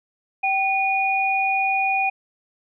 sine tone pair together, 774.2 / 2451 Hz, G5 / D#7, -22 / -27 cents, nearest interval octave + minor sixth, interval 1995 cents, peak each -21 dBFS, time 0.43-2.1 s, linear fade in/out 10 ms, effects none

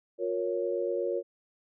sine chord, Bb minor, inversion second, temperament equal with one note detuned, 357.6 / 466.2 / 554.4 Hz, F4 / Bb4 / Db5, +41 / 0 / 0 cents, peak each -32 dBFS, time 0.18-1.23 s, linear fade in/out 50 ms, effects none

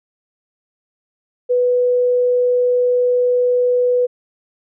sine tone, 493.9 Hz, B4, in tune, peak -12 dBFS, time 1.49-4.07 s, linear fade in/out 20 ms, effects none

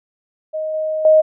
sine tone with level steps, 625 Hz, D#5, 8 cents sharp, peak -20 / -18 / -7 dBFS, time 0.53-1.22 s, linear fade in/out 20 ms, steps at 0.74 / 1.05 s, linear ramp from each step 2 ms, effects none

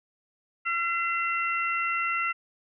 harmonic tone, 680 Hz, F5, 46 cents flat, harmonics 2 / 3 / 4, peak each -28 / -30 / -31 dBFS, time 0.65-2.33 s, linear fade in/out 20 ms, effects none

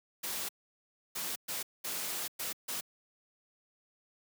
white noise bursts at uneven times, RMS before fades -37 dBFS, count 6, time 0.23-0.49 / 1.15-1.36 / 1.48-1.63 / 1.84-2.28 / 2.39-2.53 / 2.68-2.81 s, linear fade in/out 10 ms, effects high-pass 150 Hz 12 dB/octave

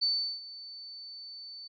sine tone with ADSR envelope, 4520 Hz, C#8, 33 cents sharp, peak -24 dBFS, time 0.01-1.68 s, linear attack 20 ms, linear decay 370 ms, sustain -18 dB, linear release 14 ms, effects none

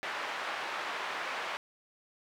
pink band-pass noise, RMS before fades -37 dBFS, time 0.03-1.57 s, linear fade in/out 0 ms, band 850 to 2400 Hz, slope 12 dB/octave, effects none

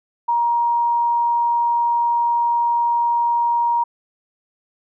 sine tone, 944 Hz, A#5, 22 cents sharp, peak -15 dBFS, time 0.28-3.84 s, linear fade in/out 10 ms, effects none

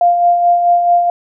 sine tone with tremolo, 698.5 Hz, F5, in tune, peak -6 dBFS, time 0.01-1.1 s, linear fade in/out 2 ms, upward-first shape sine, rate 4.6 Hz, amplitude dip 45%, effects none

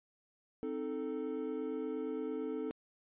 triangle chord, A diminished, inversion first, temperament equal with one note detuned, 261.6 / 310.2 / 440 Hz, C4 / Eb4 / A4, 0 / -5 / 0 cents, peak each -39 / -39 / -37 dBFS, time 0.63-2.71 s, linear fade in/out 0 ms, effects resampled to 8000 Hz

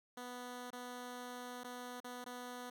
10% pulse tone with dropouts, 246.9 Hz, B3, in tune, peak -37 dBFS, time 0.17-2.7 s, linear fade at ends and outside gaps 5 ms, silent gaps 0.705-0.729 / 1.636-1.644 / 2.003-2.043 / 2.243-2.261 s, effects none

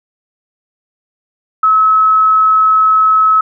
sine tone, 1290 Hz, E6, 38 cents flat, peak -6 dBFS, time 1.63-3.41 s, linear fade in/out 5 ms, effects none

